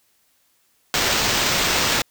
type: noise with sample-and-hold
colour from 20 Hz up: violet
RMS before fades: -20 dBFS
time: 0.94-2.02 s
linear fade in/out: 2 ms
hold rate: 11025 Hz
effects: white hiss -63 dBFS RMS until 2.1 s